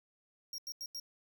45% pulse tone bursts, 5588 Hz, F8, in tune, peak -40 dBFS, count 4, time 0.53-0.999 s, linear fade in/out 2 ms, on 52 ms, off 87 ms, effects none

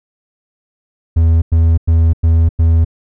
triangle tone bursts, 82 Hz, E2, 9 cents flat, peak -5 dBFS, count 5, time 1.16-2.848 s, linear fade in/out 10 ms, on 260 ms, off 97 ms, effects none

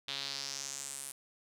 sawtooth tone with band-pass filter sweep, 138.2 Hz, C#3, 5 cents flat, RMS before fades -41 dBFS, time 0.08-1.12 s, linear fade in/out 5 ms, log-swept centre 3600 to 10000 Hz, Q 3.4, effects none

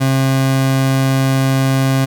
30% pulse tone, 133.8 Hz, C3, 39 cents sharp, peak -9 dBFS, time 0-2.06 s, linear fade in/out 20 ms, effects none

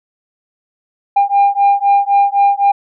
sine beating tone pair, 800 / 803.9 Hz, G5 / G5, +35 / +43 cents, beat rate 3.9 Hz, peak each -10 dBFS, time 1.16-2.72 s, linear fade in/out 10 ms, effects tanh soft clip ceiling -5 dBFS

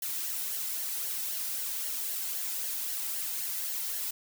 blue noise with flanger, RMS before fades -34 dBFS, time 0.02-4.11 s, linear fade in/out 5 ms, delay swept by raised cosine 0.8 to 1.8 ms, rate 3.8 Hz, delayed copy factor -0.5, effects none

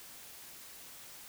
silence, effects white hiss -51 dBFS RMS until 1.28 s

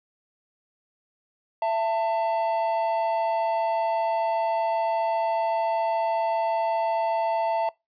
triangle tone pair together, 668 / 893.1 Hz, E5 / A5, +23 / +26 cents, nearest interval perfect fourth, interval 503 cents, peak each -23 dBFS, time 1.62-7.69 s, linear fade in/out 2 ms, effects noise-tail reverb RT60 0.2 s tail -22 dB re dry + resampled to 11025 Hz

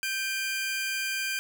sawtooth tone pair together, 1568 / 2412 Hz, G6 / D7, 0 / +46 cents, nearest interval perfect fifth, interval 746 cents, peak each -28 dBFS, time 0.03-1.39 s, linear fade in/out 0 ms, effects none

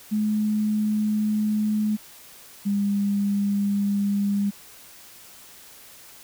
sine tone pair in turn, 212.5 / 201.5 Hz, G#3 / G3, +40 / +48 cents, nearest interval minor second, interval 92 cents, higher first, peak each -20 / -20 dBFS, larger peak neither, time 0.11-1.97 / 2.65-4.51 s, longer neither, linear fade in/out 20 ms, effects white hiss -47 dBFS RMS until 6.23 s

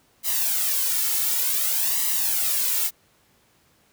blue noise with flanger, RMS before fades -23 dBFS, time 0.23-2.91 s, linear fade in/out 50 ms, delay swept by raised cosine 1 to 2.3 ms, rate 0.55 Hz, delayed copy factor +0.85, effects pink hiss -61 dBFS RMS until 3.92 s + high-pass 60 Hz 12 dB/octave

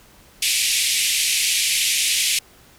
pink band-pass noise, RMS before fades -20 dBFS, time 0.42-2.39 s, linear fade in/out 5 ms, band 2200 to 12000 Hz, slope 48 dB/octave, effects pink hiss -50 dBFS RMS until 2.78 s

